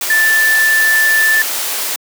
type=tone in noise; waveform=sine; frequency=1760 Hz; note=A6; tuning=in tune; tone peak=-9 dBFS; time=0.1-1.42 s; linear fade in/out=2 ms; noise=white; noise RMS=-19 dBFS; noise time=0.01-1.96 s; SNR=+7 dB; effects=high-pass 400 Hz 12 dB/octave